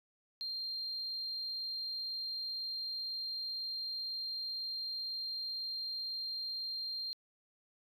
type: tone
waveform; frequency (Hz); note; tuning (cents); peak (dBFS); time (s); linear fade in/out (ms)
sine; 4186; C8; 0; -36; 0.41-7.13; 0
effects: tanh soft clip ceiling -32 dBFS